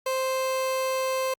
30% pulse tone, 523.3 Hz, C5, in tune, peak -22 dBFS, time 0.06-1.34 s, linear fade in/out 5 ms, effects Opus 48 kbps

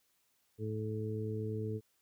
harmonic tone, 108.4 Hz, A2, 25 cents flat, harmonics 1 / 2 / 3 / 4, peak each -37 / -43 / -45 / -40 dBFS, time 0.58-1.81 s, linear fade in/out 50 ms, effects white hiss -75 dBFS RMS until 2.01 s

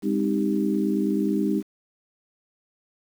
sine chord, Ab major seventh, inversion none, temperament equal with one note detuned, 202.7 / 261.6 / 311.1 / 392 Hz, Ab3 / C4 / Eb4 / G4, -42 / 0 / 0 / 0 cents, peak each -24 / -29 / -25 / -29 dBFS, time 0.02-1.63 s, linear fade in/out 50 ms, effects 8-bit

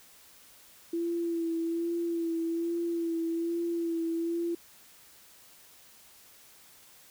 sine tone with vibrato, 335.5 Hz, E4, 31 cents sharp, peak -28 dBFS, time 0.93-4.55 s, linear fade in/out 5 ms, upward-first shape sine, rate 1.2 Hz, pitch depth 27 cents each way, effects white hiss -56 dBFS RMS until 7.1 s

